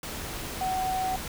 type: tone in noise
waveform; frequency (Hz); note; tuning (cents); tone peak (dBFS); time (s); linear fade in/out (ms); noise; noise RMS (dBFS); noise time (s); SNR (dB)
sine; 750; F#5; +23; -26; 0.61-1.16; 2; pink; -36; 0.03-1.28; +7
effects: none